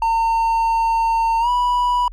triangle tone with pitch glide, 910 to 981 Hz, A#5 to B5, -42 to -12 cents, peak -13 dBFS, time 0.02-2.08 s, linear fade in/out 2 ms, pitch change +130 cents, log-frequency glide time 1.4-1.49 s, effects added 40 Hz sine -33 dBFS peak until 2.12 s

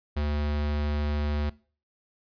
square tone, 73.9 Hz, D2, 11 cents sharp, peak -26 dBFS, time 0.16-1.5 s, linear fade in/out 10 ms, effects noise-tail reverb RT60 0.4 s tail -21 dB re dry + resampled to 11025 Hz

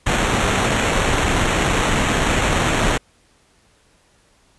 pink noise with sample-and-hold, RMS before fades -18 dBFS, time 0.06-2.98 s, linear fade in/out 10 ms, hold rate 4900 Hz, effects pink hiss -57 dBFS RMS until 4.58 s + resampled to 24000 Hz

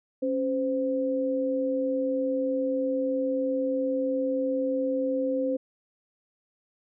sine tone pair together, 273.9 / 517 Hz, C#4 / C5, -21 / -21 cents, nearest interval major seventh, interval 1100 cents, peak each -28 / -26 dBFS, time 0.22-5.57 s, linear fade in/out 10 ms, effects none

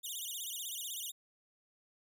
10% pulse tone with vibrato, 3289 Hz, G#7, 18 cents flat, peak -32 dBFS, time 0.03-1.12 s, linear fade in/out 20 ms, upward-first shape sine, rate 16 Hz, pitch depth 240 cents each way, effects none

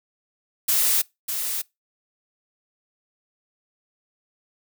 blue noise with echo, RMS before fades -20 dBFS, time 0.68-1.02 s, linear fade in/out 10 ms, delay 600 ms, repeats 1, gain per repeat -7 dB, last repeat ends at 1.62 s, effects noise-tail reverb RT60 0.2 s tail -23 dB re dry

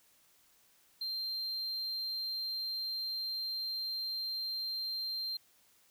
sine tone, 4164 Hz, C8, 9 cents flat, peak -32 dBFS, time 1.01-5.37 s, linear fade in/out 5 ms, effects tanh soft clip ceiling -34 dBFS + white hiss -67 dBFS RMS until 5.9 s

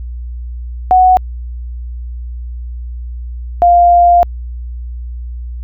sine tone pair in turn, 740 / 698.5 Hz, F#5 / F5, 0 / 0 cents, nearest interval minor second, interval 100 cents, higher first, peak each -4 dBFS, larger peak neither, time 0.91-1.17 / 3.62-4.23 s, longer second, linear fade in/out 0 ms, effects added 60 Hz sine -21 dBFS peak until 5.63 s

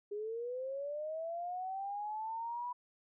sine linear sweep, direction up, 405.3 to 988 Hz, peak -37 dBFS, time 0.11-2.73 s, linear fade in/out 10 ms, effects none

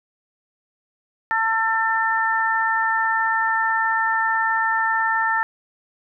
harmonic tone, 447.7 Hz, A4, 30 cents sharp, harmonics 2 / 3 / 4, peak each -22 / -24 / -21 dBFS, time 1.31-5.43 s, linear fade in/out 0 ms, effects none

